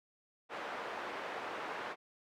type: band-pass noise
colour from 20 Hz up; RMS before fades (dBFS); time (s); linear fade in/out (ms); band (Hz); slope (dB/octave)
pink; -42; 0.49-1.96; 50; 540 to 1800; 12
effects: none